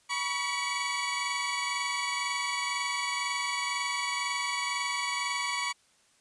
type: tone cluster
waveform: 20% pulse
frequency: 972 / 1126 / 2274 Hz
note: B5 / C#6 / C#7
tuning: -28 / +27 / +44 cents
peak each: -29 dBFS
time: 0.09-5.73 s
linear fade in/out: 20 ms
effects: white hiss -65 dBFS RMS until 6.2 s + resampled to 22050 Hz